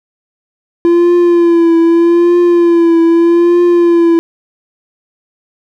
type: tone with vibrato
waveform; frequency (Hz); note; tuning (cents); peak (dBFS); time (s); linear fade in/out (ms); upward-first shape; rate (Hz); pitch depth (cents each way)
triangle; 340.9; F4; -42; -3; 0.85-4.19; 0; triangle; 0.81; 50
effects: none